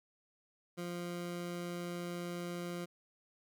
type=tone; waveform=20% pulse; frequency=174.61 Hz; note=F3; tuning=in tune; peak=-34 dBFS; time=0.77-2.86 s; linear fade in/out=20 ms; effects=none